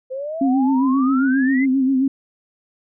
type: exponential sweep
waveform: sine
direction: up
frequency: 509 to 2107 Hz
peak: -24 dBFS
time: 0.1-1.66 s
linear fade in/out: 20 ms
type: tone with vibrato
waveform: sine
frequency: 265.1 Hz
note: C4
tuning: 23 cents sharp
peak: -14 dBFS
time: 0.41-2.08 s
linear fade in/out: 5 ms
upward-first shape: sine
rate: 7.5 Hz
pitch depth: 57 cents each way
effects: none